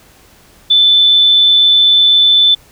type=tone with amplitude modulation; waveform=sine; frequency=3512 Hz; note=A7; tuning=4 cents flat; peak=-4 dBFS; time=0.7-2.55 s; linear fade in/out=10 ms; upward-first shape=sine; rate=182 Hz; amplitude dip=25%; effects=pink hiss -45 dBFS RMS until 2.71 s